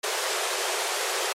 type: high-pass noise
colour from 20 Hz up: pink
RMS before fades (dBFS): -27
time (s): 0.03-1.33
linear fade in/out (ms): 10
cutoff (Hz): 370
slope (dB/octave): 96
effects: low-pass 10000 Hz 12 dB/octave + MP3 64 kbps